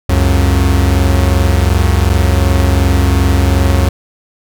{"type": "tone pair together", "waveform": "45% pulse", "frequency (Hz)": [68.5, 91.2], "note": ["C#2", "F#2"], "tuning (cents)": [-20, -24], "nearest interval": "perfect fourth", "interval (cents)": 496, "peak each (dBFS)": -11, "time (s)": [0.09, 3.89], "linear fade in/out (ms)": 5, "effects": []}